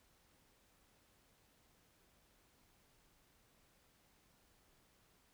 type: silence
effects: pink hiss -72 dBFS RMS until 5.33 s